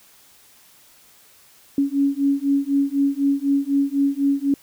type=beating tone pair; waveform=sine; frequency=277.2 / 281.2 Hz; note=C#4 / C#4; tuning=0 / +25 cents; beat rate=4 Hz; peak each=-20 dBFS; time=1.78-4.54 s; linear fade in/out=2 ms; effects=white hiss -52 dBFS RMS until 4.62 s